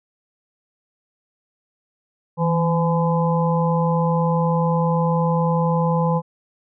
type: harmonic tone with a mistuned harmonic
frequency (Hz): 169.3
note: E3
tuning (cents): +46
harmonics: 1 / 3 / 5 / 6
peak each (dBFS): -18 / -23 / -25 / -26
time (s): 2.37-6.22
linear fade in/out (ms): 50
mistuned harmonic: 1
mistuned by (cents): -56
effects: none